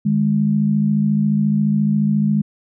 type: tone pair together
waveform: sine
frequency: 153.3 / 207.6 Hz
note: D#3 / G#3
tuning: -25 / 0 cents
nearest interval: perfect fourth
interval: 525 cents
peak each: -19 / -15 dBFS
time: 0.05-2.42 s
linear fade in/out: 10 ms
effects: none